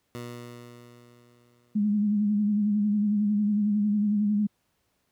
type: tone with exponential decay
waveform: 15% pulse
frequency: 120.4 Hz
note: B2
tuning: 44 cents flat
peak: -28 dBFS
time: 0.15-2.32 s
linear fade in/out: 0 ms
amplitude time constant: 470 ms
type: tone with vibrato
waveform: sine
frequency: 207.7 Hz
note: G#3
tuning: in tune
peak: -21 dBFS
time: 1.75-4.47 s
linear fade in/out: 10 ms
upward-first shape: sine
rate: 11 Hz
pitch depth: 43 cents each way
effects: pink hiss -73 dBFS RMS until 5.11 s + high-pass 60 Hz 12 dB/octave